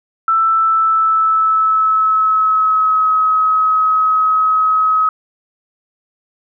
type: tone with pitch glide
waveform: sine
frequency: 1327 to 1275.2 Hz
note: E6 to D#6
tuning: +11 to +42 cents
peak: -10 dBFS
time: 0.28-5.09 s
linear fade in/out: 2 ms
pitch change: -69 cents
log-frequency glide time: 0.43-3.14 s
effects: none